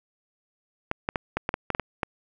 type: clicks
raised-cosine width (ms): 0.5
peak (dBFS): -10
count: 10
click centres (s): 0.914 / 1.089 / 1.158 / 1.37 / 1.491 / 1.541 / 1.703 / 1.749 / 1.797 / 2.032
effects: none